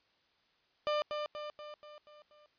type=tone with echo; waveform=30% pulse; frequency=598 Hz; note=D5; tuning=31 cents sharp; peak=-27 dBFS; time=0.87-1.02 s; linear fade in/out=0 ms; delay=240 ms; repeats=6; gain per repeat=-5 dB; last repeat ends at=2.46 s; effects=white hiss -72 dBFS RMS until 2.58 s + resampled to 11025 Hz